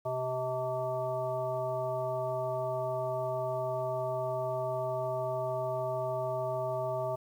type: harmonic tone with a mistuned harmonic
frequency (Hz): 128.1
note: C3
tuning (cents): -36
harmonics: 1 / 3 / 5 / 7 / 9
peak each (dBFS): -39 / -40 / -32 / -40 / -42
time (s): 0.05-7.16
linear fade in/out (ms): 10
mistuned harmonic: 3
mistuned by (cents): +18
effects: 10-bit